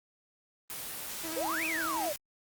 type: noise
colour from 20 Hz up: white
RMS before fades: -39 dBFS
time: 0.7-2.16 s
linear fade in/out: 0 ms
type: tone with vibrato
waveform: sawtooth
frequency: 322.7 Hz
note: E4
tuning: 37 cents flat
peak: -34 dBFS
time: 1.23-2.1 s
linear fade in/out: 20 ms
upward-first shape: square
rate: 11 Hz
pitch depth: 33 cents each way
type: exponential two-way sweep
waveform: sine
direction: up then down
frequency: 458.7 to 2637 to 561 Hz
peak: -31 dBFS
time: 1.36-2.13 s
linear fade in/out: 10 ms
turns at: 1.65 s
effects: Opus 24 kbps